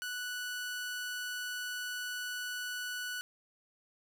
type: tone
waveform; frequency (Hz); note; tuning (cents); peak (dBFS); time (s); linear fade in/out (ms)
sawtooth; 1480; F#6; 0; -33; 0.02-3.21; 0
effects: none